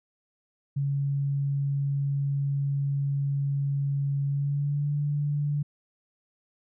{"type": "tone with pitch glide", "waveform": "sine", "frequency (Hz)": [140.1, 145.8], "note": ["C#3", "D3"], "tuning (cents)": [19, -12], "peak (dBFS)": -24, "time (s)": [0.76, 5.63], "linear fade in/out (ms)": 10, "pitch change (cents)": 69, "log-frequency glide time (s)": [4.26, 4.93], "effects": []}